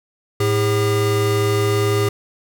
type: tone pair together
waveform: square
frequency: 108.31 / 404.1 Hz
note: A2 / G#4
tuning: -27 / -47 cents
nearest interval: octave + major seventh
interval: 2280 cents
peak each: -19 dBFS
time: 0.4-2.09 s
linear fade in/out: 5 ms
effects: none